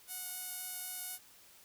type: tone with band-pass filter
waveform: sawtooth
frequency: 734 Hz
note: F#5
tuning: 14 cents flat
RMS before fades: -43 dBFS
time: 0.07-1.19 s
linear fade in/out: 50 ms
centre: 12000 Hz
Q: 1.7
effects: white hiss -60 dBFS RMS until 1.64 s